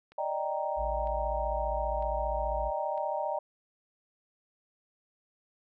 click train, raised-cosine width 0.3 ms, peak -38 dBFS, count 4, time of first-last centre 0.12-2.977 s, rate 1.05 Hz
sine chord, Eb major seventh, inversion third, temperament equal, 587.3 / 622.3 / 784 / 932.3 Hz, D5 / Eb5 / G5 / Bb5, 0 / 0 / 0 / 0 cents, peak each -35 dBFS, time 0.18-3.39 s, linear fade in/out 5 ms
triangle tone, 56.4 Hz, A1, 44 cents sharp, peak -32 dBFS, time 0.76-2.72 s, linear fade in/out 50 ms
effects none

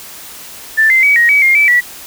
sine tone with pitch steps, 1769 / 2077 / 2271 / 1883 / 2277 / 2125 / 2311 / 1946 Hz, A6 / C7 / C#7 / A#6 / C#7 / C7 / D7 / B6, +9 / -13 / +41 / +17 / +46 / +26 / -28 / -26 cents, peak -6 dBFS, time 0.77-1.81 s, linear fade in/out 20 ms, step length 130 ms, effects white hiss -32 dBFS RMS until 2.06 s

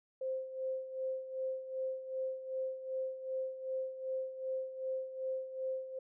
sine tone with tremolo, 523.3 Hz, C5, in tune, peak -33 dBFS, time 0.21-5.99 s, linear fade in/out 5 ms, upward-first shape sine, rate 2.6 Hz, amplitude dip 70%, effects none

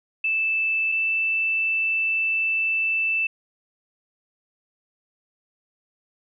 sine tone pair in turn, 2637 / 2648 Hz, E7 / E7, 0 / +7 cents, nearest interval unison, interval 7 cents, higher second, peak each -20 dBFS, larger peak neither, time 0.24-0.92 / 0.92-3.27 s, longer second, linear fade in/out 5 ms, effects none

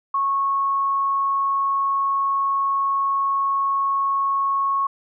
sine tone, 1100 Hz, C#6, 14 cents flat, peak -18 dBFS, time 0.14-4.87 s, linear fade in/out 5 ms, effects none

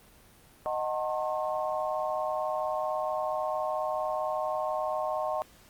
sine chord, D# diminished seventh, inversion none, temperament just, 622.3 / 746.7 / 896 / 1075.3 Hz, D#5 / F#5 / A5 / C6, 0 / +16 / +31 / +47 cents, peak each -31 / -34 / -37 / -35 dBFS, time 0.66-5.42 s, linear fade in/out 0 ms, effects pink hiss -57 dBFS RMS until 5.69 s + Opus 32 kbps

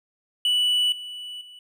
triangle tone with level steps, 2960 Hz, F#7, in tune, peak -17 / -32 / -41 dBFS, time 0.45-1.59 s, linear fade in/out 2 ms, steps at 0.92 / 1.41 s, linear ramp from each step 2 ms, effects none

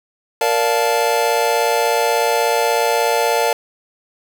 square chord, Bb major seventh, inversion none, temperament just, 466.2 / 582.7 / 699.2 / 874.1 Hz, Bb4 / D5 / F5 / A5, 0 / -14 / +2 / -12 cents, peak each -20 / -22 / -22 / -20 dBFS, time 0.41-3.53 s, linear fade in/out 2 ms, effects none

